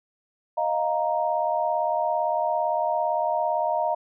sine chord, Eb suspended second, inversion none, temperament just, 622.3 / 700 / 933.4 Hz, Eb5 / F5 / Bb5, 0 / +4 / +2 cents, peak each -26 dBFS, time 0.57-3.95 s, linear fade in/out 10 ms, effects none

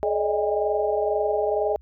sine tone cluster, 423.9 / 573 / 612 / 634 / 807 Hz, G#4 / D5 / D#5 / D#5 / G#5, +35 / -43 / -29 / +32 / -50 cents, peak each -24 / -32 / -27 / -28 / -28 dBFS, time 0.03-1.76 s, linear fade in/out 0 ms, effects added 65 Hz sine -47 dBFS peak until 1.81 s

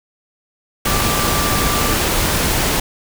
sine tone in noise, 1174.7 Hz, D6, in tune, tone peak -23 dBFS, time 0.86-1.94 s, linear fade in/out 5 ms, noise pink, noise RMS -17 dBFS, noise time 0.85-2.8 s, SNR -9 dB, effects none

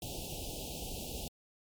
pink band-stop noise, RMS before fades -41 dBFS, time 0.02-1.28 s, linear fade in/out 2 ms, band 850 to 2600 Hz, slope 96 dB/octave, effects MP3 96 kbps

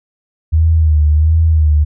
sine tone with vibrato, 78.1 Hz, D#2, 7 cents sharp, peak -7 dBFS, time 0.52-1.85 s, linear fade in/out 20 ms, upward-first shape sine, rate 1.4 Hz, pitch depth 70 cents each way, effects none

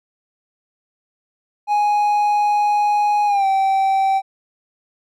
triangle tone with pitch glide, 830.6 to 775 Hz, G#5 to G5, 0 to -20 cents, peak -12 dBFS, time 1.67-4.22 s, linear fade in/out 50 ms, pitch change -120 cents, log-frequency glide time 3.26-3.46 s, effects none

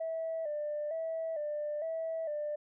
sine tone with vibrato, 622.3 Hz, D#5, in tune, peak -32 dBFS, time 0-2.56 s, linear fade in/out 10 ms, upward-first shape square, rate 1.1 Hz, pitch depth 77 cents each way, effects tanh soft clip ceiling -29 dBFS

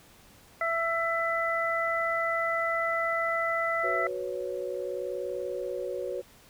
harmonic tone, 666 Hz, E5, 18 cents sharp, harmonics 1 / 2 / 3, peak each -30 / -30 / -30 dBFS, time 0.61-4.07 s, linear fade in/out 2 ms
clicks, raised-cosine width 0.5 ms, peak -35 dBFS, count 4, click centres 1.196 / 1.877 / 2.933 / 3.286 s
sine chord, F# suspended fourth, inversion none, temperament equal, 370 / 493.9 / 554.4 Hz, F#4 / B4 / C#5, 0 / 0 / 0 cents, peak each -35 dBFS, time 3.83-6.22 s, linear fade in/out 20 ms
effects pink hiss -56 dBFS RMS until 6.49 s

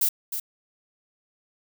violet noise with echo, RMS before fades -22 dBFS, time 0.01-0.09 s, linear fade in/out 5 ms, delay 310 ms, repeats 1, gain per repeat -8 dB, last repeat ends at 0.4 s, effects none

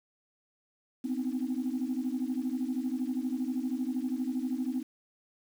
sine tone cluster, 248.7 / 261.3 / 312.9 Hz, B3 / C4 / D#4, +12 / -2 / +10 cents, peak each -32 / -32 / -38 dBFS, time 1.04-4.83 s, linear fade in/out 10 ms, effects tanh soft clip ceiling -23 dBFS + 9-bit

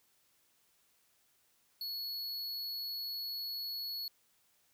square tone, 4376 Hz, C#8, 23 cents flat, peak -38 dBFS, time 1.81-4.08 s, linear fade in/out 2 ms, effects white hiss -72 dBFS RMS until 4.73 s

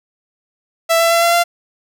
sawtooth tone with pitch steps, 663 / 669.5 / 676.1 / 682.8 / 689.6 Hz, E5 / E5 / E5 / F5 / F5, +10 / +27 / +44 / -39 / -22 cents, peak -7 dBFS, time 0.89-1.44 s, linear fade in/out 20 ms, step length 110 ms, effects none

